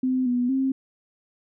sine tone with pitch steps, 257.4 / 245.6 / 266.1 Hz, C4 / B3 / C4, -28 / -9 / +29 cents, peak -20 dBFS, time 0.03-0.72 s, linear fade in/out 5 ms, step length 230 ms, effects none

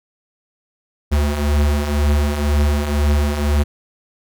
square beating tone pair, 71.7 / 73.7 Hz, D2 / D2, -41 / +7 cents, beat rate 2 Hz, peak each -22 / -16 dBFS, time 1.11-3.64 s, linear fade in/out 20 ms, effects none

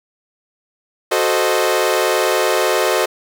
sawtooth chord, F# diminished seventh, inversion none, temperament equal, 370 / 440 / 523.3 / 622.3 Hz, F#4 / A4 / C5 / Eb5, 0 / 0 / 0 / 0 cents, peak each -16 dBFS, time 1.11-3.06 s, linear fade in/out 10 ms, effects none

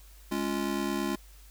square chord, Db major, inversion second, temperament just, 207.9 / 277.2 / 346.5 Hz, Ab3 / Db4 / F4, +2 / 0 / -14 cents, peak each -34 dBFS, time 0.31-1.16 s, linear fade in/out 10 ms, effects added 50 Hz sine -50 dBFS peak until 1.5 s + white hiss -58 dBFS RMS until 1.5 s

